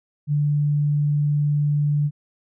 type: tone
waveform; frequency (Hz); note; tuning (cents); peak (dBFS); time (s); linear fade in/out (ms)
sine; 146.83; D3; 0; -17; 0.27-2.11; 50
effects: none